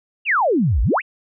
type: exponential two-way sweep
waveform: sine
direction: down then up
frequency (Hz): 2958 to 49.26 to 2958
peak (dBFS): -14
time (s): 0.25-1.02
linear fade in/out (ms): 50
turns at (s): 0.82
effects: none